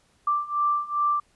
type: beating tone pair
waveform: sine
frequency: 1174.7 / 1177.2 Hz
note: D6 / D6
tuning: 0 / +4 cents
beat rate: 2.5 Hz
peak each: -26 / -24 dBFS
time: 0.27-1.2 s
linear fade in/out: 5 ms
effects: pink hiss -64 dBFS RMS until 1.35 s + resampled to 24000 Hz